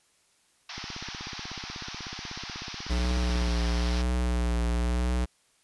white band-pass noise, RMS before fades -40 dBFS, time 0.69-4.02 s, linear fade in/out 5 ms, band 690 to 5900 Hz, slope 96 dB/octave
click train, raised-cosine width 3 ms, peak -28 dBFS, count 45, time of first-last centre 0.78-3.479 s, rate 16.3 Hz
square tone with vibrato, 60.1 Hz, B1, 46 cents flat, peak -25 dBFS, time 2.89-5.26 s, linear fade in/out 20 ms, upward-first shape triangle, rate 1 Hz, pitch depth 46 cents each way
effects white hiss -66 dBFS RMS until 5.63 s + resampled to 24000 Hz

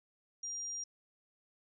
sine tone, 5700 Hz, F8, 34 cents sharp, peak -38 dBFS, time 0.43-0.84 s, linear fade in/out 5 ms, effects none

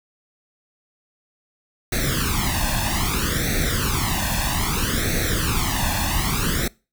pink noise with flanger, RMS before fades -22 dBFS, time 1.92-6.68 s, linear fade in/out 5 ms, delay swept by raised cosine 0.49 to 1.16 ms, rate 0.62 Hz, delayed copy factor +0.9, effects noise-tail reverb RT60 0.3 s tail -24 dB re dry

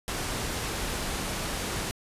pink low-pass noise, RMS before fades -32 dBFS, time 0.08-1.91 s, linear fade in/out 0 ms, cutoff 12000 Hz, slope 24 dB/octave, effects resampled to 32000 Hz

